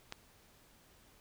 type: click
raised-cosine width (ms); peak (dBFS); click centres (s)
0.2; -23; 0.124
effects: pink hiss -64 dBFS RMS until 1.2 s